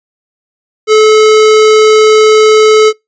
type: tone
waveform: square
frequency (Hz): 432.1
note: A4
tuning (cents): -31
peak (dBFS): -3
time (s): 0.87-2.93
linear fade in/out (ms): 50
effects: noise-tail reverb RT60 0.2 s tail -26 dB re dry + resampled to 16000 Hz